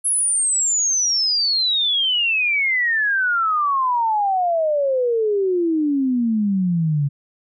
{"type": "exponential sweep", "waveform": "sine", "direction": "down", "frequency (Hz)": [10870, 138.59], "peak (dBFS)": -16, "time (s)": [0.04, 7.09], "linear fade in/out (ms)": 20, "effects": []}